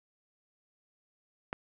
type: click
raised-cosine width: 0.5 ms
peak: -19 dBFS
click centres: 1.529 s
effects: none